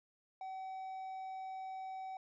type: tone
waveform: triangle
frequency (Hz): 760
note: F#5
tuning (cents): +46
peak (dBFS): -40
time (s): 0.41-2.17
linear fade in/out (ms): 2
effects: resampled to 16000 Hz